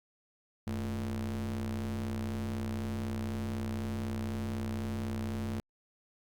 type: ring-modulated tone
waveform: square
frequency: 63 Hz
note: B1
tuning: 35 cents sharp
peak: -31 dBFS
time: 0.67-5.6 s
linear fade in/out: 0 ms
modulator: 157 Hz
effects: Opus 48 kbps